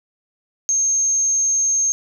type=tone; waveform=sine; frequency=6410 Hz; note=G8; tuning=38 cents sharp; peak=-15 dBFS; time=0.69-1.92 s; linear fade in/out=0 ms; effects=none